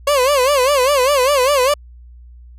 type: tone with vibrato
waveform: 30% pulse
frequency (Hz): 541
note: C#5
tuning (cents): -42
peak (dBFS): -9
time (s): 0.07-1.74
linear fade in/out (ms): 5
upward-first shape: sine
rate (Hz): 5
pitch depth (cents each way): 150
effects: added 60 Hz sine -37 dBFS peak until 2.58 s + resampled to 32000 Hz

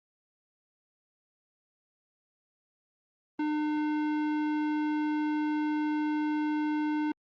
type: tone with tanh clipping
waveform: sine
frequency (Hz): 302.3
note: D#4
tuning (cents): -50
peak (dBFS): -29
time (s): 3.39-7.12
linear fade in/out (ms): 5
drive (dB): 16
effects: Opus 24 kbps

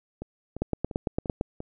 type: two click trains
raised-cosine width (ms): 2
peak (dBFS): -12 / -22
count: 8 / 5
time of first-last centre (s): 0.62-1.411 / 0.22-1.604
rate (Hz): 8.85 / 2.89
effects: none

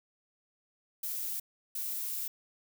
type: noise bursts at uneven times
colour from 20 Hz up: violet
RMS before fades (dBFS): -36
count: 2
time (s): 1.03-1.4 / 1.75-2.28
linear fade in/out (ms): 5
effects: none

